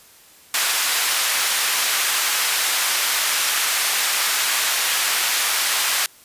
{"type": "high-pass noise", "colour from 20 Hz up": "pink", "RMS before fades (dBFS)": -20, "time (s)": [0.54, 6.06], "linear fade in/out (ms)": 2, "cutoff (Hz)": 1400, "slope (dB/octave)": 12, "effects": ["white hiss -49 dBFS RMS until 6.24 s", "resampled to 32000 Hz"]}